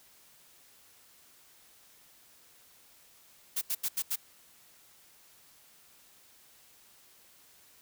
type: noise bursts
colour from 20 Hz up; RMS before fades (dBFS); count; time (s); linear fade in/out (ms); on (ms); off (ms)
blue; -31; 5; 3.56-4.159; 10; 55; 81
effects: white hiss -60 dBFS RMS until 7.81 s